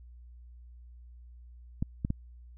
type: clicks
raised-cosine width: 5 ms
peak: -17 dBFS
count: 3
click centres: 1.825 / 2.049 / 2.104 s
effects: added 60 Hz sine -48 dBFS peak until 2.57 s